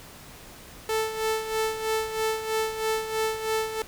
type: tone with tremolo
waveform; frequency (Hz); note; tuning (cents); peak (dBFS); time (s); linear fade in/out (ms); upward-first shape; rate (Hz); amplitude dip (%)
sawtooth; 440; A4; 0; -19; 0.89-3.82; 2; sine; 3.1; 65
effects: pink hiss -46 dBFS RMS until 3.87 s

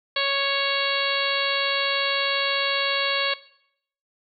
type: harmonic tone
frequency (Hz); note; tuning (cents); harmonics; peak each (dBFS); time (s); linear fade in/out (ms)
554.4; C#5; 0; 1 / 2 / 3 / 4 / 5 / 6 / 7 / 8; -29 / -29 / -29 / -29 / -29 / -29 / -29 / -29; 0.16-3.34; 5
effects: noise-tail reverb RT60 0.7 s tail -18 dB re dry

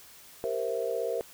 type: chord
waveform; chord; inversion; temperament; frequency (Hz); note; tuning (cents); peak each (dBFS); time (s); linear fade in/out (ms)
sine; C dominant seventh; second; equal; 392 / 466.2 / 523.3 / 659.3; G4 / Bb4 / C5 / E5; 0 / 0 / 0 / 0; -37 / -31 / -34 / -35; 0.44-1.21; 0
effects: white hiss -52 dBFS RMS until 1.33 s

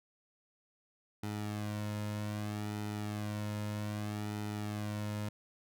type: tone with flanger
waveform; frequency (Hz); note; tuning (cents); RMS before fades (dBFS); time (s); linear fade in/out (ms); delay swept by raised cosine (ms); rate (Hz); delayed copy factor
sawtooth; 105; G#2; +19; -38; 1.23-5.29; 5; 1.8 to 2.61; 0.63; -0.65
effects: none

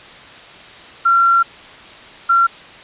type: tone bursts at uneven times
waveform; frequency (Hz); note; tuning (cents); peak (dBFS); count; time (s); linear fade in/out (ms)
sine; 1368; F6; -36; -9; 2; 1.05-1.43 / 2.29-2.47; 10
effects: white hiss -38 dBFS RMS until 2.83 s + resampled to 8000 Hz

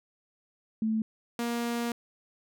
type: tone pair in turn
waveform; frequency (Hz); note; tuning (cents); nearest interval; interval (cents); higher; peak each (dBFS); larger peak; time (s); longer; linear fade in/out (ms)
sine / sawtooth; 220 / 236.2; A3 / A#3; 0 / +23; minor second; 123; second; -25; neither; 0.82-1.02 / 1.39-1.92; second; 2
effects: none

